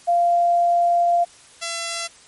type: tone pair in turn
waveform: sine / 5% pulse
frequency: 693 / 675.2 Hz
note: F5 / E5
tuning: -14 / +41 cents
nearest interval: unison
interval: 45 cents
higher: first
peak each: -14 dBFS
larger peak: neither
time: 0.07-1.25 / 1.61-2.08 s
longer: first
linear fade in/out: 20 ms
effects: white hiss -48 dBFS RMS until 2.27 s + MP3 48 kbps